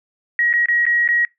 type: tone with dropouts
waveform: sine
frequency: 1900 Hz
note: A#6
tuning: 33 cents sharp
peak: -14 dBFS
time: 0.39-1.25 s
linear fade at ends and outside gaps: 1 ms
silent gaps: 0.529-0.537 / 0.658-0.685 / 0.854-0.865 / 1.077-1.088 s
effects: noise-tail reverb RT60 0.2 s tail -24 dB re dry